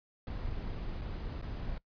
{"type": "noise with dropouts", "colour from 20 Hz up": "brown", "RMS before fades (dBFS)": -38, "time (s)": [0.27, 1.78], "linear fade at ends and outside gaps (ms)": 2, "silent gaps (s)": [[1.013, 1.017], [1.415, 1.424]], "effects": ["noise-tail reverb RT60 0.1 s tail -22 dB re dry", "resampled to 11025 Hz"]}